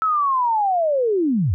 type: linear sweep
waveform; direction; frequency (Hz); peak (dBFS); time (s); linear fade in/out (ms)
sine; down; 1316 to 73.9; -16; 0.02-1.54; 0
effects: none